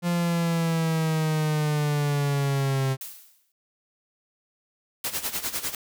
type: linear sweep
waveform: 45% pulse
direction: down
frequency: 174.5 to 132.3 Hz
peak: -22 dBFS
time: 0.02-2.97 s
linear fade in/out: 50 ms
type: noise with exponential decay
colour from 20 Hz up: blue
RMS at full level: -34 dBFS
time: 3.01-3.52 s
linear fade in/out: 2 ms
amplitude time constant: 110 ms
type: noise with tremolo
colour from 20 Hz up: white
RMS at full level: -27 dBFS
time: 5.04-5.75 s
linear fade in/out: 2 ms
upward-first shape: sine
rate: 10 Hz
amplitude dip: 80%
effects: none